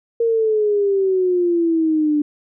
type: exponential sweep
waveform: sine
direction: down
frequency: 466.2 to 293.7 Hz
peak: -14 dBFS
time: 0.2-2.22 s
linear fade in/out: 5 ms
effects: none